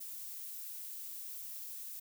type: noise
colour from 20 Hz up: violet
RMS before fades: -45 dBFS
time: 0-2 s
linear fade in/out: 10 ms
effects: none